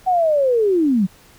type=linear sweep; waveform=sine; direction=down; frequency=758 to 174.61 Hz; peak=-13 dBFS; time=0.06-1.07 s; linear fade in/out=20 ms; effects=pink hiss -49 dBFS RMS until 1.38 s